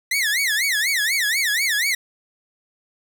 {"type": "tone with vibrato", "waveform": "sawtooth", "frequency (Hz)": 1939, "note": "B6", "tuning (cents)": -32, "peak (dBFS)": -15, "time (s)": [0.11, 1.95], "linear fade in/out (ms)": 5, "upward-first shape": "sine", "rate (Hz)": 4.1, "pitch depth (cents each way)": 270, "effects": []}